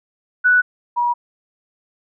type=tone pair in turn; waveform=sine; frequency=1480 / 961 Hz; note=F#6 / B5; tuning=0 / -48 cents; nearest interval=perfect fifth; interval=748 cents; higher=first; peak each=-10 / -15 dBFS; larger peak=first; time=0.44-0.62 / 0.96-1.14 s; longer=neither; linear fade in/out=20 ms; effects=none